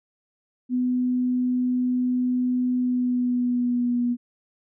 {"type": "tone with pitch glide", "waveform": "sine", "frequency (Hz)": [250, 242.2], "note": ["B3", "B3"], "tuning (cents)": [21, -34], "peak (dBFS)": -20, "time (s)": [0.69, 4.17], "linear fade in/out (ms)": 50, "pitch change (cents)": -55, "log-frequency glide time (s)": [2.79, 4.02], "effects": []}